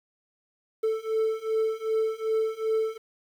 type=beating tone pair; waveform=triangle; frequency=440 / 442.6 Hz; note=A4 / A4; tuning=0 / +10 cents; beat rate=2.6 Hz; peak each=-26 / -25 dBFS; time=0.83-2.98 s; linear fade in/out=10 ms; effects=9-bit

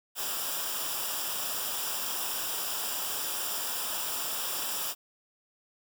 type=noise with comb filter; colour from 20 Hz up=white; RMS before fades=-33 dBFS; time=0.15-4.95 s; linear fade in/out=50 ms; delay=0.47 ms; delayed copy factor=-0.7; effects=none

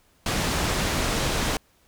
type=low-pass noise; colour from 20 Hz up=pink; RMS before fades=-25 dBFS; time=0.26-1.57 s; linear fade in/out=2 ms; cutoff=8400 Hz; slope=12 dB/octave; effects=pink hiss -62 dBFS RMS until 1.87 s

